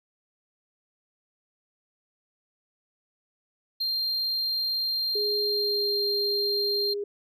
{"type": "tone", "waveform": "triangle", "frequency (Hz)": 4186, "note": "C8", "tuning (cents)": 0, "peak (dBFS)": -24, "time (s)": [3.8, 6.94], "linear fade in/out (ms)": 10}
{"type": "tone with pitch glide", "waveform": "sine", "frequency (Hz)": [415.3, 407.7], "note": ["G#4", "G#4"], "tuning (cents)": [0, -32], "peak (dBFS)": -28, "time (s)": [5.15, 7.04], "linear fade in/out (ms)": 5, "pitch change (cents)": -32, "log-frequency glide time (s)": [5.38, 6.02]}
{"effects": []}